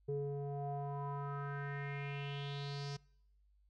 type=tone with low-pass filter sweep; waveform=square; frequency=141.6 Hz; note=C#3; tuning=37 cents sharp; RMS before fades=-41 dBFS; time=0.08-2.97 s; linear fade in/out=10 ms; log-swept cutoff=410 to 5400 Hz; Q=4.7; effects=noise-tail reverb RT60 0.8 s tail -25 dB re dry + added 50 Hz sine -67 dBFS peak until 3.69 s

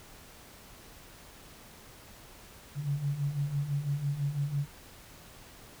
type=beating tone pair; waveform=sine; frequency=138.59 / 144.59 Hz; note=C#3 / D3; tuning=0 / -27 cents; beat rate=6 Hz; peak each=-35 / -30 dBFS; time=2.75-4.67 s; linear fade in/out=50 ms; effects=pink hiss -52 dBFS RMS until 5.8 s

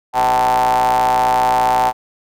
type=ring-modulated tone; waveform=square; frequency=60.6 Hz; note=B1; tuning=32 cents flat; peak=-10 dBFS; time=0.13-1.93 s; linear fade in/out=50 ms; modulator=821 Hz; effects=none

